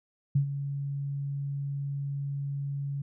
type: tone with ADSR envelope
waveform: sine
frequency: 140.4 Hz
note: C#3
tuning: 22 cents sharp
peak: -19 dBFS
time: 0.35-3.02 s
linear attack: 8 ms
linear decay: 97 ms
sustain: -11 dB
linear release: 6 ms
effects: none